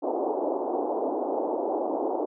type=band-pass noise; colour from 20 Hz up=pink; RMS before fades=-28 dBFS; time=0.02-2.26 s; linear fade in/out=20 ms; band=290 to 880 Hz; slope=48 dB/octave; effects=none